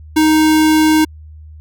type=tone; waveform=square; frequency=311.6 Hz; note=D#4; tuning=3 cents sharp; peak=-9 dBFS; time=0.16-1.05 s; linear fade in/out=10 ms; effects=added 77 Hz sine -33 dBFS peak until 1.6 s